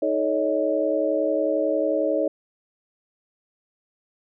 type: tone cluster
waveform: sine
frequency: 313.5 / 428.4 / 560 / 631 Hz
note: D#4 / A4 / C#5 / D#5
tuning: +13 / -46 / +18 / +24 cents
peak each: -26 / -28 / -23 / -26 dBFS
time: 0.02-2.28 s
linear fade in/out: 5 ms
effects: none